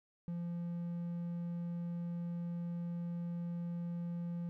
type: tone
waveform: triangle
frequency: 172.1 Hz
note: F3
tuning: 25 cents flat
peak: -35 dBFS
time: 0.28-4.49 s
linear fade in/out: 0 ms
effects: none